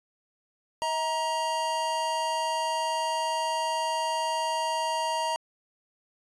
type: tone pair together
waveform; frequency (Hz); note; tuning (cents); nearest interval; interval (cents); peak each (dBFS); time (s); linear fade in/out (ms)
square; 639.7 / 940; D#5 / A#5; +48 / +14; perfect fifth; 666; -33 / -28; 0.82-5.36; 0
effects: resampled to 22050 Hz